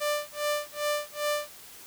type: tone with tremolo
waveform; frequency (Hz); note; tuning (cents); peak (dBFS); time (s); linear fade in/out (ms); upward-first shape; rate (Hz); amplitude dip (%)
sawtooth; 592; D5; +14; -21; 0-1.53; 20; sine; 2.5; 100
effects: white hiss -48 dBFS RMS until 1.86 s